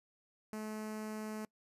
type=tone with notch filter; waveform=sawtooth; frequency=215.5 Hz; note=A3; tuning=36 cents flat; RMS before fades=-42 dBFS; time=0.53-1.45 s; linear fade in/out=0 ms; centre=3500 Hz; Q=1.3; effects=noise-tail reverb RT60 0.1 s tail -25 dB re dry + resampled to 32000 Hz